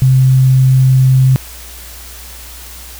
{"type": "tone", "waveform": "sine", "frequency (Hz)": 130.81, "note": "C3", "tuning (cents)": 0, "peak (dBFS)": -5, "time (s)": [0.02, 1.36], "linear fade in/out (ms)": 0, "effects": ["added 60 Hz sine -33 dBFS peak until 2.99 s", "white hiss -33 dBFS RMS until 2.99 s"]}